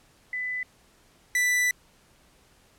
sine / 45% pulse tone pair in turn, 2000 / 1980.5 Hz, B6 / B6, +21 / +4 cents, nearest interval unison, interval 17 cents, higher first, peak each -28 / -21 dBFS, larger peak second, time 0.33-0.63 / 1.35-1.71 s, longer second, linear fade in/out 2 ms, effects pink hiss -60 dBFS RMS until 2.78 s + low-pass 12000 Hz 12 dB/octave

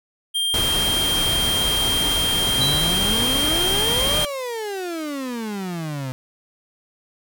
square tone, 3192 Hz, G7, 31 cents sharp, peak -20 dBFS, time 0.34-4.26 s, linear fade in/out 20 ms
pink noise, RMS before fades -25 dBFS, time 0.54-4.25 s, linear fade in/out 0 ms
35% pulse exponential two-way sweep, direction up then down, 126.7 to 616 to 126.7 Hz, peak -24 dBFS, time 2.58-6.12 s, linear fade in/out 0 ms, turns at 4.19 s
sine tone with exponential decay, 3947 Hz, B7, 2 cents flat, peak -18 dBFS, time 2.61-3.21 s, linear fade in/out 5 ms, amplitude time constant 130 ms
effects none

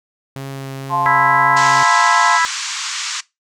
sawtooth tone with vibrato, 135.8 Hz, C#3, 35 cents flat, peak -22 dBFS, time 0.36-1.83 s, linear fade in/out 0 ms, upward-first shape triangle, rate 2 Hz, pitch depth 12 cents each way
sine chord, F major, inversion none, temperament just, 698.5 / 873.1 / 1047.7 Hz, F5 / A5 / C6, 0 / -14 / +2 cents, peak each -23 / -19 / -17 dBFS, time 0.89-2.4 s, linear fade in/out 50 ms
harmonic tone, 329.6 Hz, E4, in tune, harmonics 3 / 4 / 5 / 6, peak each -17 / -18 / -19 / -20 dBFS, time 1.06-2.45 s, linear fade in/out 0 ms
white band-pass noise, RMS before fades -24 dBFS, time 1.56-3.21 s, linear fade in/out 10 ms, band 990 to 7400 Hz, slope 48 dB/octave
effects noise-tail reverb RT60 0.2 s tail -20 dB re dry

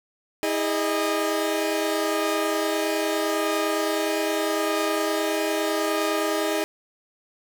sawtooth tone cluster, 321.9 / 409.6 / 614 Hz, E4 / G#4 / D#5, -41 / -24 / -23 cents, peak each -23 dBFS, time 0.43-6.64 s, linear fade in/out 0 ms, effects none

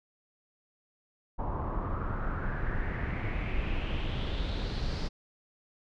brown noise with low-pass filter sweep, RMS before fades -32 dBFS, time 1.38-5.09 s, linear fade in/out 20 ms, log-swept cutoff 940 to 4900 Hz, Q 4.3, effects none

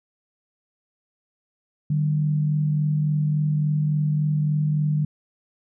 sine tone pair together, 150.4 / 193.93 Hz, D3 / G3, +42 / -18 cents, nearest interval major third, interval 440 cents, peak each -19 / -30 dBFS, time 1.9-5.05 s, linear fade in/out 5 ms, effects none

